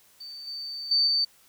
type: tone with level steps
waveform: sine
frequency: 4572 Hz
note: D8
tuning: 47 cents flat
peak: -38 / -33 / -19 / -21 dBFS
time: 0.2-1.25 s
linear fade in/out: 10 ms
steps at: 0.47 / 0.91 / 1.07 s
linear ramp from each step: 5 ms
effects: white hiss -59 dBFS RMS until 1.48 s